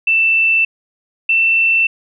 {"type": "tone pair in turn", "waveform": "sine", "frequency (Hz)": [2664, 2679], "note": ["E7", "E7"], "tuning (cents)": [18, 27], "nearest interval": "unison", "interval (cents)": 9, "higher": "second", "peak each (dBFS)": -10, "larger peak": "neither", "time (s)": [[0.07, 0.65], [1.29, 1.87]], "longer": "neither", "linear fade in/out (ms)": 5, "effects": []}